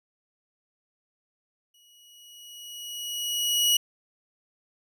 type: tone with exponential growth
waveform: sawtooth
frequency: 2913 Hz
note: F#7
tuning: 28 cents flat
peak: -15 dBFS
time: 1.74-3.77 s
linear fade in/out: 5 ms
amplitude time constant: 440 ms
effects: none